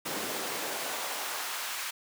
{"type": "noise with high-pass filter sweep", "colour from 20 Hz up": "pink", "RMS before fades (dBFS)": -35, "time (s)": [0.05, 1.91], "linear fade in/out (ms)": 10, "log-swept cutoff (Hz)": [250, 1400], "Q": 0.99, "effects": []}